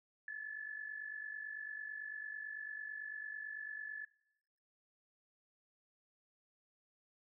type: tone with amplitude modulation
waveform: sine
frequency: 1726 Hz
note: A6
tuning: 34 cents flat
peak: -39 dBFS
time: 0.28-4.05 s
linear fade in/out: 2 ms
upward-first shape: sine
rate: 49 Hz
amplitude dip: 65%
effects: noise-tail reverb RT60 0.8 s tail -19 dB re dry